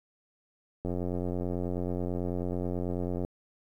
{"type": "click train", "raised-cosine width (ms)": 2, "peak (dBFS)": -20, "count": 215, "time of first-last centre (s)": [0.85, 3.249], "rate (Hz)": 89.2, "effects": ["10-bit"]}